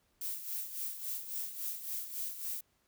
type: noise with tremolo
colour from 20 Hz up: violet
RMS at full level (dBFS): -37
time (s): 0.21-2.61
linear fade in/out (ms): 5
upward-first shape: sine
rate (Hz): 3.6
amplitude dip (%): 65
effects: pink hiss -74 dBFS RMS until 2.87 s